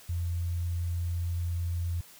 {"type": "tone", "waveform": "sine", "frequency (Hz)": 86.1, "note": "F2", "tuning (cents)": -24, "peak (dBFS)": -28, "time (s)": [0.09, 2.01], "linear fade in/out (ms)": 5, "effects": ["white hiss -53 dBFS RMS until 2.19 s"]}